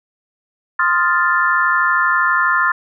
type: chord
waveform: sine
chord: F dominant seventh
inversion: second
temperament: equal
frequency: 1046.5 / 1244.5 / 1396.9 / 1760 Hz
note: C6 / Eb6 / F6 / A6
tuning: 0 / 0 / 0 / 0 cents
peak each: -18 / -21 / -17 / -17 dBFS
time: 0.79-2.72 s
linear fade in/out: 5 ms
effects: none